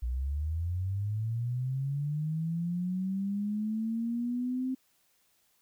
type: linear sweep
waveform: sine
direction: up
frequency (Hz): 58.27 to 261.8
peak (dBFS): -29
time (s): 0.02-4.75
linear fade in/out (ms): 10
effects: white hiss -70 dBFS RMS until 5.61 s